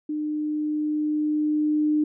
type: tone with level ramp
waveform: sine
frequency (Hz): 302.5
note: D#4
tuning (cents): -49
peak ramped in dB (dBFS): -25 to -18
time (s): 0.09-2.04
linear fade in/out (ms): 5
effects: none